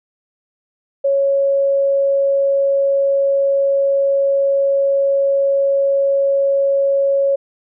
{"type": "tone", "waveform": "sine", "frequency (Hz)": 553, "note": "C#5", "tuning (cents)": -4, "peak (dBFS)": -12, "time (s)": [1.04, 7.36], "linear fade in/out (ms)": 10, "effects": []}